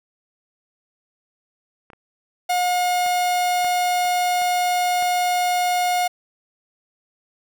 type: clicks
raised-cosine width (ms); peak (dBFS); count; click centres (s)
0.5; -28 / -30 / -23 / -20 / -28 / -25 / -22; 7; 1.902 / 1.933 / 3.063 / 3.646 / 4.052 / 4.418 / 5.025
type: tone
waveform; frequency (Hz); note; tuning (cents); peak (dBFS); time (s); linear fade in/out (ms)
45% pulse; 718; F5; +48; -18; 2.49-6.08; 10
effects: none